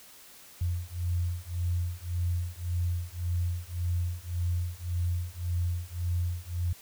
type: beating tone pair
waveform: sine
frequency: 86.5 / 88.3 Hz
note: F2 / F2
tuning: -16 / +20 cents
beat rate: 1.8 Hz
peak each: -31 dBFS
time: 0.61-6.73 s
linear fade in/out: 5 ms
effects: white hiss -52 dBFS RMS until 6.81 s